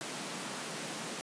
pink high-pass noise, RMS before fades -40 dBFS, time 0.01-1.21 s, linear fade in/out 0 ms, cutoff 150 Hz, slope 48 dB/octave, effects resampled to 22050 Hz

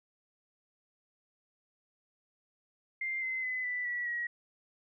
sine tone with pitch steps, 2098 / 2058 / 2020 / 1981.4 / 1944 / 1907.3 Hz, C7 / C7 / B6 / B6 / B6 / A#6, +4 / -29 / +39 / +5 / -28 / +39 cents, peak -32 dBFS, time 3.01-4.27 s, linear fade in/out 5 ms, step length 210 ms, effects none

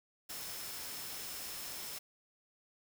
sine tone in noise, 5274 Hz, E8, in tune, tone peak -51 dBFS, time 0.29-1.99 s, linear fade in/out 10 ms, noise white, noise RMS -44 dBFS, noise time 0.29-1.99 s, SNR -10 dB, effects none

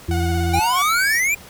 harmonic tone, 85 Hz, F2, 46 cents flat, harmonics 1 / 2 / 4, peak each -19 / -27 / -24 dBFS, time 0.08-0.6 s, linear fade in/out 10 ms
sawtooth tone with vibrato, 732 Hz, F#5, 19 cents flat, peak -22 dBFS, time 0.11-0.82 s, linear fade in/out 2 ms, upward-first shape square, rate 17 Hz, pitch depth 26 cents each way
square exponential sweep, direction up, 770 to 2441 Hz, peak -17 dBFS, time 0.53-1.35 s, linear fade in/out 10 ms
45% pulse tone, 2260 Hz, C#7, 33 cents sharp, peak -23 dBFS, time 0.74-1.21 s, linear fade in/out 50 ms
effects pink hiss -42 dBFS RMS until 1.49 s

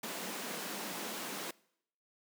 pink high-pass noise, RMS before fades -41 dBFS, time 0.03-1.51 s, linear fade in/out 5 ms, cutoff 180 Hz, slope 48 dB/octave, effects noise-tail reverb RT60 0.7 s tail -23 dB re dry

